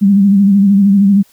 sine tone with vibrato, 198.7 Hz, G3, 24 cents sharp, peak -5 dBFS, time 0.01-1.23 s, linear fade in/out 20 ms, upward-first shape sine, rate 13 Hz, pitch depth 53 cents each way, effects white hiss -50 dBFS RMS until 1.32 s

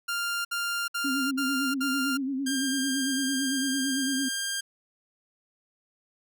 sawtooth tone bursts, 1396.9 Hz, F6, in tune, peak -24 dBFS, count 5, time 0.08-2.174 s, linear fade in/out 10 ms, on 370 ms, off 61 ms
sine tone with vibrato, 269.4 Hz, C#4, 49 cents flat, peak -27 dBFS, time 1.04-4.29 s, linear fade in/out 10 ms, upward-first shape sine, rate 8.9 Hz, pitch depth 76 cents each way
10% pulse tone, 1600 Hz, G6, 35 cents sharp, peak -20 dBFS, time 2.46-4.61 s, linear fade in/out 10 ms
effects none

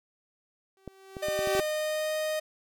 sawtooth tone with exponential growth, 385.3 Hz, G4, 30 cents flat, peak -20 dBFS, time 0.77-1.6 s, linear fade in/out 1 ms, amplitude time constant 180 ms
clicks, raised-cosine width 2 ms, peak -24 dBFS, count 7, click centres 0.877 / 1.168 / 1.285 / 1.391 / 1.473 / 1.551 / 1.593 s
45% pulse tone with pitch glide, 608 to 619.7 Hz, D#5 to D#5, -40 to -7 cents, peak -28 dBFS, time 1.22-2.4 s, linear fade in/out 10 ms, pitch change +33 cents, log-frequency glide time 1.36-2.15 s
effects none

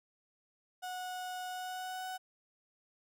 35% pulse tone with pitch glide, 733 to 745.4 Hz, F#5 to F#5, -16 to +13 cents, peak -37 dBFS, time 0.82-2.18 s, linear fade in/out 20 ms, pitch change +29 cents, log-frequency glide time 1.48-2.07 s, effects none

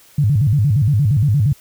sine tone with vibrato, 123.47 Hz, B2, in tune, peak -11 dBFS, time 0.18-1.53 s, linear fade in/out 5 ms, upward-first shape square, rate 8.6 Hz, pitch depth 290 cents each way, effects white hiss -48 dBFS RMS until 1.6 s

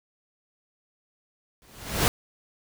pink noise with exponential growth, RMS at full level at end -19 dBFS, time 1.62-2.08 s, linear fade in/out 0 ms, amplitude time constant 100 ms, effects none

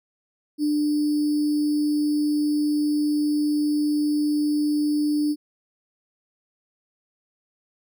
sine tone with sample-and-hold, 297.5 Hz, D4, 22 cents sharp, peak -19 dBFS, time 0.58-5.36 s, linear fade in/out 50 ms, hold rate 4900 Hz, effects none

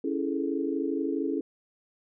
sine chord, A major seventh, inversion first, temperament equal, 277.2 / 329.6 / 415.3 / 440 Hz, C#4 / E4 / G#4 / A4, 0 / 0 / 0 / 0 cents, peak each -30 / -31 / -34 / -35 dBFS, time 0.04-1.41 s, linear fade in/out 5 ms, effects none

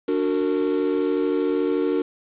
triangle chord, D augmented, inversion none, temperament just, 293.7 / 367.1 / 458.9 Hz, D4 / F#4 / A#4, 0 / -14 / -27 cents, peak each -22 dBFS, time 0.08-2.02 s, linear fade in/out 5 ms, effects resampled to 8000 Hz + 7-bit

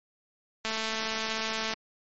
click train, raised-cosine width 0.2 ms, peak -14 dBFS, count 241, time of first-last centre 0.65-1.736 s, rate 221 Hz, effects low-pass 7000 Hz 12 dB/octave + MP3 32 kbps

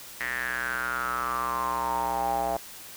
square tone with band-pass filter sweep, 61.74 Hz, B1, in tune, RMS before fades -29 dBFS, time 0.2-2.57 s, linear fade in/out 5 ms, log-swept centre 1900 to 720 Hz, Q 8.4, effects white hiss -44 dBFS RMS until 2.96 s

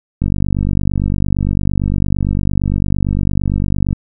click train, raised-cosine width 5 ms, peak -4 dBFS, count 182, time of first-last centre 0.22-3.929 s, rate 48.8 Hz, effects none

